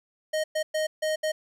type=tone bursts at uneven times; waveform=square; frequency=622.3 Hz; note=D#5; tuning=in tune; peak=-25 dBFS; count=5; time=0.33-0.44 / 0.55-0.63 / 0.74-0.87 / 1.02-1.16 / 1.23-1.32 s; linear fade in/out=10 ms; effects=low-pass 11000 Hz 12 dB/octave + 11-bit